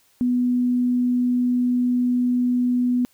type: tone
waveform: sine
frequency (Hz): 246.9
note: B3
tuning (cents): 0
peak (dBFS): -17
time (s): 0.21-3.05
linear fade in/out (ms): 0
effects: white hiss -60 dBFS RMS until 3.13 s